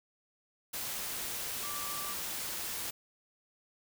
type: tone in noise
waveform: sine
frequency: 1168 Hz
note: D6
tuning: 10 cents flat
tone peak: -42 dBFS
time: 1.63-2.14 s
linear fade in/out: 10 ms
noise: white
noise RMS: -38 dBFS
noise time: 0.73-2.91 s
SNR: -7 dB
effects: none